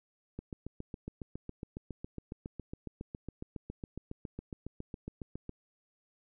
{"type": "click train", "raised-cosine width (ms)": 3, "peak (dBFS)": -27, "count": 38, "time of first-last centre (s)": [0.39, 5.493], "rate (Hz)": 7.25, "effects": []}